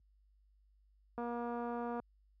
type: click train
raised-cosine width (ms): 1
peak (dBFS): -28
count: 196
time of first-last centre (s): 1.18-1.999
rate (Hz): 238
effects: added 50 Hz sine -57 dBFS peak until 2.4 s + high-pass 80 Hz 12 dB/octave